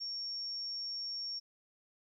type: tone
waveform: sine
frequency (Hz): 5510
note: F8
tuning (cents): -24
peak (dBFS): -37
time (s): 0-1.4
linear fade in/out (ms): 20
effects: 13-bit